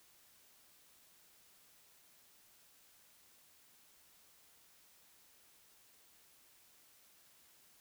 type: silence
effects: white hiss -66 dBFS RMS until 7.8 s